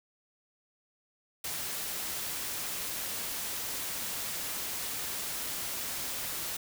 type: noise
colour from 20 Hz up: white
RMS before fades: -36 dBFS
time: 1.44-6.57 s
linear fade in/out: 5 ms
effects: none